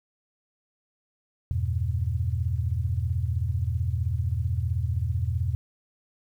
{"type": "chord", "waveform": "sine", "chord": "E minor", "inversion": "none", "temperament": "equal with one note detuned", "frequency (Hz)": [82.41, 98, 121.07], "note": ["E2", "G2", "B2"], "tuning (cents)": [0, 0, -34], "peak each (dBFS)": [-27, -29, -29], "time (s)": [1.51, 5.55], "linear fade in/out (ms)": 0, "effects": ["10-bit"]}